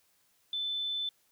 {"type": "tone", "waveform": "sine", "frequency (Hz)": 3520, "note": "A7", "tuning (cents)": 0, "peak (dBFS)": -31, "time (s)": [0.53, 1.09], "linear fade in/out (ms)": 2, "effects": ["white hiss -70 dBFS RMS until 1.31 s"]}